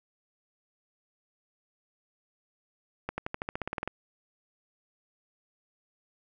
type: accelerating click train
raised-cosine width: 0.5 ms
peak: -17 dBFS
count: 13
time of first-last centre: 3.09-3.876 s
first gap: 90 ms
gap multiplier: 0.94
effects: none